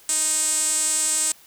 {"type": "tone with band-pass filter", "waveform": "sawtooth", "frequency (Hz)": 311.1, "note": "D#4", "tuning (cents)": 0, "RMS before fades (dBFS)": -22, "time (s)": [0.09, 1.32], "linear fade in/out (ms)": 2, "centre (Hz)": 8100, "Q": 7, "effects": ["white hiss -51 dBFS RMS until 1.46 s"]}